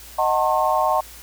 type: chord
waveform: sine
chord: D# diminished seventh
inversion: none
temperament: just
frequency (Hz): 622.3 / 746.7 / 896 / 1075.3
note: D#5 / F#5 / A5 / C6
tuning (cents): 0 / +16 / +31 / +47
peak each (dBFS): -22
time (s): 0.18-1.01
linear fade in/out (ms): 10
effects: added 57 Hz sine -45 dBFS peak until 1.22 s + white hiss -42 dBFS RMS until 1.22 s